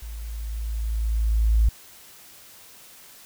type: tone with level ramp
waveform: sine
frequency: 55.1 Hz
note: A1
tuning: 3 cents sharp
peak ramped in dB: -33 to -14 dBFS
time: 0.02-1.69 s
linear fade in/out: 5 ms
effects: white hiss -48 dBFS RMS until 3.25 s

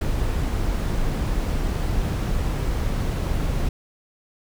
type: noise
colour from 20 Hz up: brown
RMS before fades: -23 dBFS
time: 0.01-3.69 s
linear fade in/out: 5 ms
effects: none

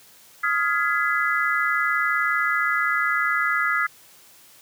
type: chord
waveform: sine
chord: F half-diminished seventh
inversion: third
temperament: just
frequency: 1257.2 / 1396.9 / 1676.3 / 2012 Hz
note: Eb6 / F6 / Ab6 / Cb7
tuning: +18 / 0 / +16 / +32 cents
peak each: -25 dBFS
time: 0.43-3.87 s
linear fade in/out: 10 ms
effects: white hiss -51 dBFS RMS until 4.61 s + high-pass 80 Hz 12 dB/octave

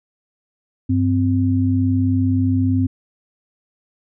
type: tone pair together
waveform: sine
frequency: 98.3 / 259.6 Hz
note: G2 / C4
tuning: +5 / -13 cents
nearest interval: octave + perfect fourth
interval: 1682 cents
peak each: -17 dBFS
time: 0.89-2.87 s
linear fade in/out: 10 ms
effects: none

